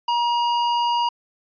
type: tone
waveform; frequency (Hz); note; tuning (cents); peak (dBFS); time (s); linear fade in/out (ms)
square; 951; A#5; +34; -19; 0.08-1.09; 5
effects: resampled to 11025 Hz